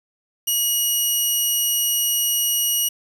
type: tone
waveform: 10% pulse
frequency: 2900 Hz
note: F#7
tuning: 35 cents flat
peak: -10 dBFS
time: 0.47-2.89 s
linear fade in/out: 10 ms
effects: 7-bit